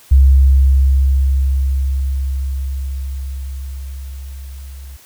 sine tone with level ramp, 67.2 Hz, C2, 47 cents sharp, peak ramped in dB -4 to -30 dBFS, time 0.11-4.97 s, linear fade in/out 10 ms, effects white hiss -45 dBFS RMS until 5.05 s

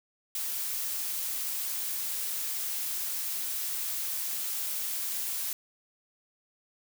blue noise, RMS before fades -33 dBFS, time 0.35-5.53 s, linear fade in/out 2 ms, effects none

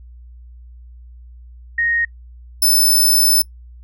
sine / 5% pulse tone pair in turn, 1864.7 / 5274 Hz, A#6 / E8, 0 / 0 cents, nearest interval octave + tritone, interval 1800 cents, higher second, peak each -15 / -5 dBFS, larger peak second, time 1.78-2.05 / 2.62-3.42 s, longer second, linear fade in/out 5 ms, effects noise-tail reverb RT60 0.1 s tail -24 dB re dry + added 60 Hz sine -37 dBFS peak until 3.83 s

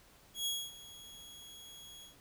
sawtooth tone with ADSR envelope, 3323 Hz, G#7, in tune, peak -29 dBFS, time 0.34-2.16 s, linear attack 120 ms, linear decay 250 ms, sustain -18 dB, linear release 130 ms, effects pink hiss -62 dBFS RMS until 2.2 s

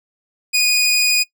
20% pulse tone, 2472 Hz, D#7, 12 cents flat, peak -8 dBFS, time 0.53-1.24 s, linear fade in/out 20 ms, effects noise-tail reverb RT60 0.1 s tail -21 dB re dry

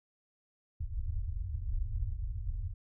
pink low-pass noise, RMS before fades -35 dBFS, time 0.8-2.74 s, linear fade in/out 10 ms, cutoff 110 Hz, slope 96 dB/octave, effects none

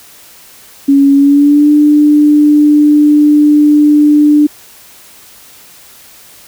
sine tone with pitch glide, 278.5 to 296.8 Hz, C#4 to D4, +8 to +18 cents, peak -3 dBFS, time 0.88-4.47 s, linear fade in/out 10 ms, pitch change +110 cents, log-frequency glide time 1.15-1.7 s, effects white hiss -38 dBFS RMS until 6.47 s

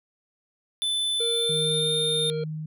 square tone with pitch glide, 3515 to 3628 Hz, A7 to A#7, -2 to -48 cents, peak -24 dBFS, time 0.82-2.3 s, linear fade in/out 0 ms, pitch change +54 cents, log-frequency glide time 1.3-1.91 s
harmonic tone, 465.9 Hz, A#4, 1 cent flat, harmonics 1 / 3 / 5 / 7 / 9, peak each -27 / -47 / -49 / -50 / -47 dBFS, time 1.2-2.44 s, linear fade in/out 5 ms
sine tone with tremolo, 155.56 Hz, D#3, in tune, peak -29 dBFS, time 1.49-2.66 s, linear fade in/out 5 ms, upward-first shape sine, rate 1.3 Hz, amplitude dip 40%
effects none

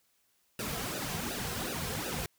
pink noise with flanger, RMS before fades -36 dBFS, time 0.59-2.26 s, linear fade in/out 2 ms, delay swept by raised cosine 0.91 to 3.51 ms, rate 2.7 Hz, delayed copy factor -1, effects white hiss -72 dBFS RMS until 2.38 s

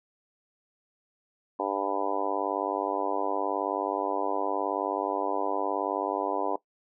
harmonic tone, 99.1 Hz, G2, 19 cents sharp, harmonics 3 / 4 / 5 / 6 / 7 / 8 / 9 / 10, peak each -35 / -35 / -35 / -35 / -35 / -35 / -35 / -35 dBFS, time 1.59-6.56 s, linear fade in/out 5 ms, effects noise-tail reverb RT60 0.1 s tail -18 dB re dry

